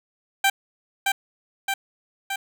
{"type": "tone with echo", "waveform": "15% pulse", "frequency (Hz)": 784, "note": "G5", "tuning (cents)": 0, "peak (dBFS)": -10, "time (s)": [0.44, 0.5], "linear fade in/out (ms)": 5, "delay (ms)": 620, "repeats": 3, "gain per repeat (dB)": -3, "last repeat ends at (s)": 2.36, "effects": []}